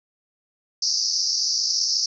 pink band-pass noise, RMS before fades -23 dBFS, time 0.82-2.06 s, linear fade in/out 5 ms, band 4700 to 5900 Hz, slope 96 dB/octave, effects none

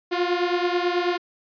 sawtooth beating tone pair, 350 / 359.2 Hz, F4 / F4, +4 / +49 cents, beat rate 9.2 Hz, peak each -19 / -21 dBFS, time 0.11-1.18 s, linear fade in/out 20 ms, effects resampled to 11025 Hz

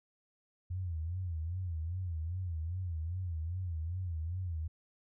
sine tone with vibrato, 85.8 Hz, F2, 30 cents flat, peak -34 dBFS, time 0.7-4.68 s, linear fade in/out 10 ms, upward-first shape sine, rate 2.5 Hz, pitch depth 150 cents each way, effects none

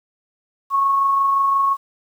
sine tone with amplitude modulation, 1100 Hz, C#6, 14 cents flat, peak -13 dBFS, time 0.7-1.77 s, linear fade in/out 50 ms, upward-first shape sine, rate 25.7 Hz, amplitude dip 25%, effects 8-bit

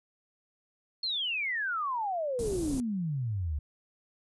sine exponential sweep, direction down, 4352 to 69.3 Hz, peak -29 dBFS, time 1.03-3.59 s, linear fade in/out 5 ms
pink band-stop noise, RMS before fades -36 dBFS, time 2.39-2.8 s, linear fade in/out 0 ms, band 400 to 8400 Hz, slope 12 dB/octave
effects resampled to 24000 Hz

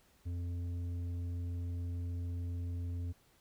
triangle tone with tanh clipping, 87.31 Hz, F2, in tune, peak -37 dBFS, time 0.25-3.13 s, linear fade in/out 20 ms, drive 12 dB, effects pink hiss -68 dBFS RMS until 3.4 s

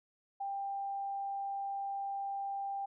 sine tone, 792 Hz, G5, 18 cents sharp, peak -35 dBFS, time 0.4-2.86 s, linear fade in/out 10 ms, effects none

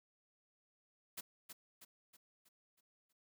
white noise with echo, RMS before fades -45 dBFS, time 1.17-1.21 s, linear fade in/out 10 ms, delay 320 ms, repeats 6, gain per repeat -6 dB, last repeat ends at 3.13 s, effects none

